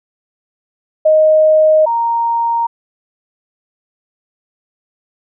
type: tone pair in turn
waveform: sine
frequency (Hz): 623 / 930.2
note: D#5 / A#5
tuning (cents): +2 / -4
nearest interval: perfect fifth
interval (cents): 694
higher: second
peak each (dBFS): -6 / -12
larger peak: first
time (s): 1.05-1.86 / 1.86-2.67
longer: neither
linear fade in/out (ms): 10
effects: none